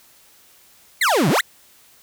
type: exponential two-way sweep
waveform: 35% pulse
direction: down then up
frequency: 2217 to 131 to 2217 Hz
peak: -13 dBFS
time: 1.01-1.41 s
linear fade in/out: 5 ms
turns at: 1.29 s
effects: white hiss -52 dBFS RMS until 2.02 s